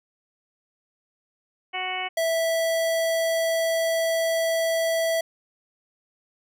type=harmonic tone; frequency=370 Hz; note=F#4; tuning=in tune; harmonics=1 / 2 / 3 / 4 / 5 / 6 / 7 / 8; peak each=-41 / -31 / -38 / -43 / -38 / -31 / -39 / -34 dBFS; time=1.73-2.09 s; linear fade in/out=20 ms
type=tone; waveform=square; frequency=657 Hz; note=E5; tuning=6 cents flat; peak=-22 dBFS; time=2.17-5.21 s; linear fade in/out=5 ms
effects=none